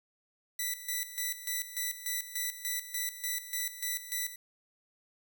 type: tone with tremolo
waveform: 5% pulse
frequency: 1975.5 Hz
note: B6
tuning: in tune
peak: -21 dBFS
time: 0.59-4.36 s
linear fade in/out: 5 ms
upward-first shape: square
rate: 3.4 Hz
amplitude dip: 75%
effects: none